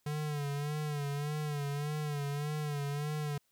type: tone with vibrato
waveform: square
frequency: 146.83 Hz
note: D3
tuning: in tune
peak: -34 dBFS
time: 0.06-3.38 s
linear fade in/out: 5 ms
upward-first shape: sine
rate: 1.7 Hz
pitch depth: 61 cents each way
effects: white hiss -75 dBFS RMS until 3.51 s